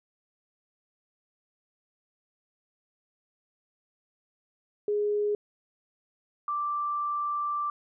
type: tone pair in turn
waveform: sine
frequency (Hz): 415.3 / 1174.6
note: G#4 / D6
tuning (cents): 0 / 0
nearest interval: octave + tritone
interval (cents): 1800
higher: second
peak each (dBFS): -24 / -27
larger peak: first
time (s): 4.88-5.35 / 6.48-7.7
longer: second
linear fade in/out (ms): 2
effects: none